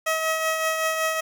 15% pulse tone with tremolo, 639 Hz, D#5, 46 cents sharp, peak -14 dBFS, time 0.06-1.21 s, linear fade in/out 10 ms, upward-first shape triangle, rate 5.3 Hz, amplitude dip 45%, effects none

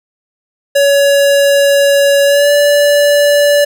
square tone with pitch glide, 563 to 579.5 Hz, C#5 to D5, +27 to -23 cents, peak -7 dBFS, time 0.75-3.65 s, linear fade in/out 10 ms, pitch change +50 cents, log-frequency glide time 2.25-2.52 s, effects none

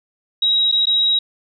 sine tone with dropouts, 3829 Hz, A#7, 46 cents sharp, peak -13 dBFS, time 0.42-1.19 s, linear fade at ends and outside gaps 5 ms, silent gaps 0.716-0.723 / 0.856-0.869 s, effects none

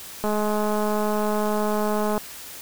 click train, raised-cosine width 1 ms, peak -12 dBFS, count 410, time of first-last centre 0.24-2.178 s, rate 211 Hz, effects white hiss -39 dBFS RMS until 2.61 s

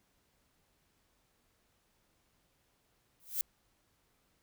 violet noise with exponential growth, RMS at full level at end -29 dBFS, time 3.2-3.41 s, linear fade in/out 0 ms, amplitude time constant 45 ms, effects pink hiss -74 dBFS RMS until 4.42 s

